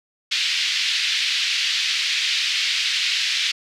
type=band-pass noise; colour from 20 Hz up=white; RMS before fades=-22 dBFS; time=0.31-3.52 s; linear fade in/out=10 ms; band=2100 to 4500 Hz; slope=24 dB/octave; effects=none